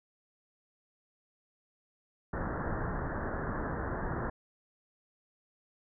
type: low-pass noise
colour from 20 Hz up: pink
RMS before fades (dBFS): -35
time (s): 2.33-4.3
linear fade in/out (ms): 5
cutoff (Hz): 1800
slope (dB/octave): 96
effects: none